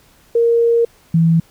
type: tone pair in turn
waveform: sine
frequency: 466.2 / 164.83 Hz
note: A#4 / E3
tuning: 0 / 0 cents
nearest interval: octave + tritone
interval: 1800 cents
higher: first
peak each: -10 / -9 dBFS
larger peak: second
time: 0.35-0.85 / 1.14-1.4 s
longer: first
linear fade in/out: 5 ms
effects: pink hiss -51 dBFS RMS until 1.5 s